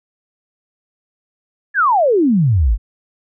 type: exponential sweep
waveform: sine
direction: down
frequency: 1760 to 44.35 Hz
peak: -10 dBFS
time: 1.74-2.78 s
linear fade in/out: 50 ms
effects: none